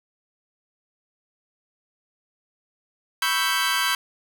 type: chord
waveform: 20% pulse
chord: C# half-diminished seventh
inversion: third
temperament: equal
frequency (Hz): 987.8 / 1108.7 / 1318.5 / 1568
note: B5 / C#6 / E6 / G6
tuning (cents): 0 / 0 / 0 / 0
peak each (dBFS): -23 / -23 / -23 / -19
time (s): 3.22-3.95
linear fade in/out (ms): 2
effects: none